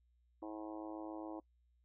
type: harmonic tone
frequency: 107.3 Hz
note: A2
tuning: 43 cents flat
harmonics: 3 / 4 / 5 / 6 / 7 / 8 / 9 / 10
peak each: -45 / -57 / -52 / -54 / -54 / -56 / -56 / -61 dBFS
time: 0.42-1.4 s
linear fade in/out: 5 ms
effects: noise-tail reverb RT60 0.1 s tail -25 dB re dry + added 60 Hz sine -70 dBFS peak until 1.84 s